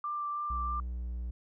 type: tone with vibrato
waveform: sine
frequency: 1181 Hz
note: D6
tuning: 9 cents sharp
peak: -32 dBFS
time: 0.04-0.8 s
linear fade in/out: 2 ms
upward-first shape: sine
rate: 3.1 Hz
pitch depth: 10 cents each way
type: tone with pitch glide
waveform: triangle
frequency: 61.74 to 60.02 Hz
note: B1 to B1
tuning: 0 to -49 cents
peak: -32 dBFS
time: 0.5-1.31 s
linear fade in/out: 5 ms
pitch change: -49 cents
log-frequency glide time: 0.73-1.09 s
effects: none